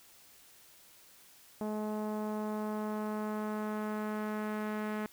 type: tone with low-pass filter sweep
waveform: sawtooth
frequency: 213 Hz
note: G#3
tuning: 44 cents sharp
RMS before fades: -36 dBFS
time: 1.61-5.06 s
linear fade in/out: 0 ms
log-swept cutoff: 820 to 1900 Hz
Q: 1.4
effects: white hiss -59 dBFS RMS until 5.12 s